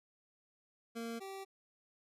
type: tone pair in turn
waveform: 25% pulse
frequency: 230.7 / 388 Hz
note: A#3 / G4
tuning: -18 / -18 cents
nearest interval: major sixth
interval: 900 cents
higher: second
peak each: -36 / -40 dBFS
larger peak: first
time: 0.95-1.2 / 1.2-1.45 s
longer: neither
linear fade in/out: 20 ms
effects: resampled to 32000 Hz